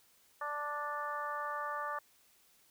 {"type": "harmonic tone", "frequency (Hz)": 293.7, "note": "D4", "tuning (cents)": 0, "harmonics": [2, 3, 4, 5, 6], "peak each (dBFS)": [-44, -43, -38, -46, -45], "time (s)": [0.41, 1.99], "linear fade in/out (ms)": 5, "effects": ["white hiss -67 dBFS RMS until 2.7 s"]}